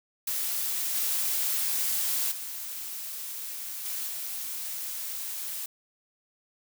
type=noise with level steps; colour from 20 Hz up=blue; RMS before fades=-30 / -28 / -37 / -33 / -35 dBFS; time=0.27-5.66 s; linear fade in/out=5 ms; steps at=0.94 / 2.31 / 3.85 / 4.07 s; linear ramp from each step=10 ms; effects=none